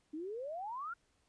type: exponential sweep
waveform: sine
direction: up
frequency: 293.7 to 1440 Hz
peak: -39 dBFS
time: 0.13-0.94 s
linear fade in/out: 10 ms
effects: pink hiss -75 dBFS RMS until 1.28 s + resampled to 22050 Hz